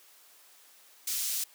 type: high-pass noise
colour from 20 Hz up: pink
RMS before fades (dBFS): -32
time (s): 1.07-1.44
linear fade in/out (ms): 5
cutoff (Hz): 5300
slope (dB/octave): 12
effects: white hiss -58 dBFS RMS until 1.54 s + high-pass 400 Hz 12 dB/octave